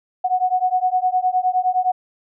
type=beating tone pair; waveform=sine; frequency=732 / 741.7 Hz; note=F#5 / F#5; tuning=-19 / +4 cents; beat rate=9.7 Hz; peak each=-19 dBFS; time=0.24-1.92 s; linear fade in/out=10 ms; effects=none